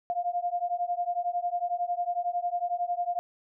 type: beating tone pair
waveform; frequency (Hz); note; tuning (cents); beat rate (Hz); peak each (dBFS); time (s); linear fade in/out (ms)
sine; 698.5 / 709.5; F5 / F5; 0 / +27; 11; -30; 0.1-3.19; 0
effects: none